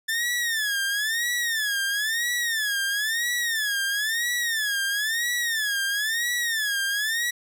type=tone with vibrato; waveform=sawtooth; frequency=1760 Hz; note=A6; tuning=in tune; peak=-20 dBFS; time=0.08-7.31 s; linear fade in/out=10 ms; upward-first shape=sine; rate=1 Hz; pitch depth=170 cents each way; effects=none